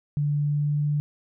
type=tone with pitch glide; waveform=sine; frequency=146.3 to 147.49 Hz; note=D3 to D3; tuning=-6 to +8 cents; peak=-21 dBFS; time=0.17-1 s; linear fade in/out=0 ms; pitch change=+14 cents; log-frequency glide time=0.39-0.88 s; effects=none